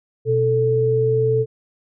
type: tone pair together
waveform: sine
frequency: 123.47 / 440.5 Hz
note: B2 / A4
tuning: 0 / +2 cents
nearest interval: octave + minor seventh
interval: 2202 cents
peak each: -20 / -16 dBFS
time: 0.25-1.46 s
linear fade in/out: 50 ms
effects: none